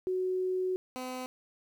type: tone pair in turn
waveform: sine / 15% pulse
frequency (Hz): 370.4 / 254.9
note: F#4 / C4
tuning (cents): +2 / -45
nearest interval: tritone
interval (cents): 647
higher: first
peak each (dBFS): -28 / -30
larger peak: first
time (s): 0.07-0.76 / 0.96-1.26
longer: first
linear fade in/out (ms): 0
effects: 11-bit